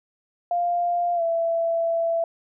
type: tone with pitch glide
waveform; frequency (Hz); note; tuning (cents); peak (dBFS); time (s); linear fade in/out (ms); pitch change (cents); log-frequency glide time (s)
sine; 698.5 to 667.3; F5 to E5; 0 to +21; -20; 0.51-2.24; 2; -79; 1.15-1.22
effects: none